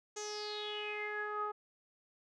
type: tone with low-pass filter sweep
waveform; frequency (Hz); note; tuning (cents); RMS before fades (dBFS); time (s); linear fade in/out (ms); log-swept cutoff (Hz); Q
sawtooth; 420; G#4; +19; -40; 0.16-1.52; 10; 6700 to 1100; 8.2
effects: none